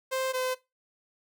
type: tone pair in turn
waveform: sawtooth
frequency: 523.3 / 512.2 Hz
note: C5 / C5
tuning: 0 / -37 cents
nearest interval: unison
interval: 37 cents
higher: first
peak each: -24 dBFS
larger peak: neither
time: 0.11-0.33 / 0.33-0.55 s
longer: neither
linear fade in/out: 20 ms
effects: noise-tail reverb RT60 0.2 s tail -17 dB re dry